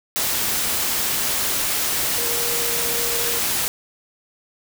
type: tone in noise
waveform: sine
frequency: 472.6 Hz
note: A#4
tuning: 24 cents sharp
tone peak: -30 dBFS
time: 2.18-3.39 s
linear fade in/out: 0 ms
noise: white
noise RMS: -22 dBFS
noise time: 0.16-3.68 s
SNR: -11 dB
effects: none